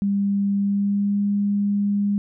sine tone with pitch glide, 199.9 to 202.8 Hz, G3 to G#3, +34 to -41 cents, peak -18 dBFS, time 0.02-2.18 s, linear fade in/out 0 ms, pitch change +25 cents, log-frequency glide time 0.57-1.22 s, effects none

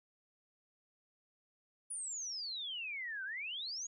sine exponential two-way sweep, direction down then up, 9910 to 1496 to 6840 Hz, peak -39 dBFS, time 1.9-3.87 s, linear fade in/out 10 ms, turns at 3.24 s, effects none

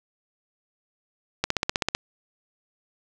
click train, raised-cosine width 0.2 ms, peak -5 dBFS, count 9, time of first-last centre 1.44-1.95 s, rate 15.7 Hz, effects none

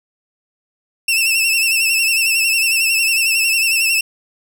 sawtooth tone with vibrato, 2669 Hz, E7, 21 cents sharp, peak -10 dBFS, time 1.08-4.01 s, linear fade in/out 5 ms, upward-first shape sine, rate 11 Hz, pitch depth 57 cents each way, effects none

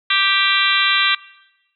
harmonic tone with a mistuned harmonic, 392 Hz, G4, in tune, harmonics 3 / 4 / 5 / 6 / 7 / 8 / 9 / 10, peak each -22 / -22 / -22 / -22 / -22 / -22 / -22 / -22 dBFS, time 0.1-1.15 s, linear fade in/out 5 ms, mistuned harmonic 8, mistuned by +29 cents, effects noise-tail reverb RT60 1.0 s tail -20 dB re dry

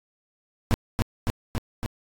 brown noise with echo, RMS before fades -19 dBFS, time 0.71-0.74 s, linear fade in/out 0 ms, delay 280 ms, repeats 4, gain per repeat -2 dB, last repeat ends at 1.86 s, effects AAC 64 kbps

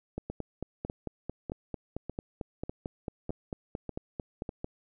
two click trains, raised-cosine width 2 ms, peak -21 / -22 dBFS, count 21 / 8, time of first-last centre 0.18-4.644 / 0.3-4.492 s, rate 4.48 / 1.67 Hz, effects none

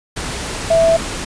sine tone in noise, 659 Hz, E5, 1 cent flat, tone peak -9 dBFS, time 0.7-0.97 s, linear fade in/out 10 ms, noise pink, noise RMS -24 dBFS, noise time 0.16-1.25 s, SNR +12 dB, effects resampled to 22050 Hz

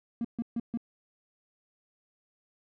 triangle tone bursts, 233.1 Hz, A#3, in tune, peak -25 dBFS, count 4, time 0.21-0.774 s, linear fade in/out 2 ms, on 36 ms, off 140 ms, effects tanh soft clip ceiling -24 dBFS

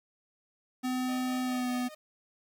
square tone with pitch glide, 254.3 to 248.5 Hz, C4 to B3, -49 to +11 cents, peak -30 dBFS, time 0.83-1.89 s, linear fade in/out 20 ms, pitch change -40 cents, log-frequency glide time 1.42-1.69 s
sawtooth tone with tremolo, 614 Hz, D#5, 23 cents flat, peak -39 dBFS, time 1.08-1.95 s, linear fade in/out 10 ms, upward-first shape sine, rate 4.8 Hz, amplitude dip 70%
effects 10-bit

